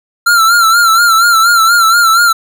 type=tone with vibrato; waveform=square; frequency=1367 Hz; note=F6; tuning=37 cents flat; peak=-6 dBFS; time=0.26-2.33 s; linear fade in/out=10 ms; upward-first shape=sine; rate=4.2 Hz; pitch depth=70 cents each way; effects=none